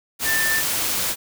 sine tone in noise, 1780 Hz, A6, 20 cents sharp, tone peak -20 dBFS, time 0.24-0.63 s, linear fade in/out 50 ms, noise white, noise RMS -23 dBFS, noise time 0.19-1.16 s, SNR 0 dB, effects none

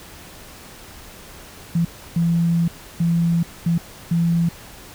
sine tone bursts at uneven times, 168.7 Hz, E3, 40 cents sharp, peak -15 dBFS, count 5, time 1.75-1.85 / 2.16-2.68 / 3-3.43 / 3.66-3.78 / 4.11-4.49 s, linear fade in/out 5 ms, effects pink hiss -41 dBFS RMS until 4.94 s

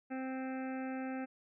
harmonic tone, 261.6 Hz, C4, in tune, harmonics 1 / 2 / 3 / 5 / 6 / 7 / 8 / 9 / 10, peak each -38 / -46 / -46 / -54 / -51 / -57 / -56 / -59 / -57 dBFS, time 0.1-1.26 s, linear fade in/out 20 ms, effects none

